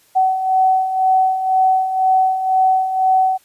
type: beating tone pair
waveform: sine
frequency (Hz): 753 / 755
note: F#5 / F#5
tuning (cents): +30 / +35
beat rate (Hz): 2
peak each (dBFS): -20 / -13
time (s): 0.15-3.38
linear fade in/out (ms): 20
effects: white hiss -54 dBFS RMS until 3.44 s + resampled to 32000 Hz